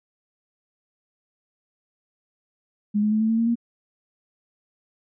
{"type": "tone with pitch steps", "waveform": "sine", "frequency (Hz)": [207.7, 211.9, 216.3, 220.7, 225.2, 229.8, 234.5], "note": ["G#3", "G#3", "A3", "A3", "A3", "A#3", "A#3"], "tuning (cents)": [0, 35, -29, 5, 40, -25, 11], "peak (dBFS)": -18, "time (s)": [2.94, 3.556], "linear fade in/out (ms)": 20, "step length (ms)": 88, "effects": []}